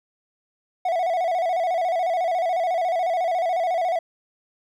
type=tone with vibrato; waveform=triangle; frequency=698.5 Hz; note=F5; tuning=in tune; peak=-18 dBFS; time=0.85-3.99 s; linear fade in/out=5 ms; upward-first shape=square; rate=14 Hz; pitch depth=88 cents each way; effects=none